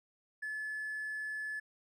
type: tone with hard clipping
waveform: triangle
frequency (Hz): 1724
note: A6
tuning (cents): -36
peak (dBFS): -37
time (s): 0.42-1.6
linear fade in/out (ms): 10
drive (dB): 4
effects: none